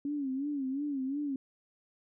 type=tone with vibrato; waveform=sine; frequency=277.2 Hz; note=C#4; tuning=in tune; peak=-31 dBFS; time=0.05-1.36 s; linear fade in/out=2 ms; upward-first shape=sine; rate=2.8 Hz; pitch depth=110 cents each way; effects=none

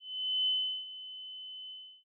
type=tone with ADSR envelope; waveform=sine; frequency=3031 Hz; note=F#7; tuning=41 cents sharp; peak=-26 dBFS; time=0-2.04 s; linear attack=470 ms; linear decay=380 ms; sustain=-16 dB; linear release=340 ms; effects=none

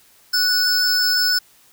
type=tone pair together; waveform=square; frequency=1480 / 5251 Hz; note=F#6 / E8; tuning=0 / -8 cents; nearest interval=octave + minor seventh; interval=2192 cents; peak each=-22 / -17 dBFS; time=0.33-1.39 s; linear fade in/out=10 ms; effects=white hiss -53 dBFS RMS until 1.72 s

